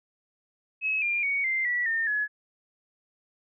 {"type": "tone with pitch steps", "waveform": "sine", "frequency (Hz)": [2570, 2398, 2237, 2087, 1947.7, 1817.3, 1695.6], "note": ["E7", "D7", "C#7", "C7", "B6", "A#6", "G#6"], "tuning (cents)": [-45, 36, 15, -5, -25, -45, 35], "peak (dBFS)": -24, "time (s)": [0.81, 2.28], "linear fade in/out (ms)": 50, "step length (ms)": 210, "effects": []}